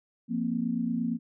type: chord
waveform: sine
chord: F suspended fourth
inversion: none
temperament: equal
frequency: 174.61 / 233.1 / 261.6 Hz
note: F3 / Bb3 / C4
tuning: 0 / 0 / 0 cents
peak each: -34 / -28 / -33 dBFS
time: 0.28-1.19 s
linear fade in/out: 50 ms
effects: none